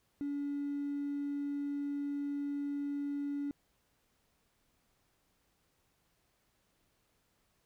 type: tone with hard clipping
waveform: triangle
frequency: 285.3 Hz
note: C#4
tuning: 50 cents sharp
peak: -34 dBFS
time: 0.21-3.51 s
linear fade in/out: 0 ms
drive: 3 dB
effects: pink hiss -75 dBFS RMS until 7.65 s